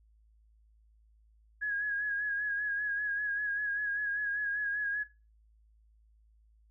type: tone with vibrato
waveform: sine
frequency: 1661.2 Hz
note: G#6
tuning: in tune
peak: -30 dBFS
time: 1.61-5.04 s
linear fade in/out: 20 ms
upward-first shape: sine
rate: 5.1 Hz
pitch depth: 40 cents each way
effects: noise-tail reverb RT60 0.3 s tail -18 dB re dry + added 54 Hz sine -61 dBFS peak until 6.7 s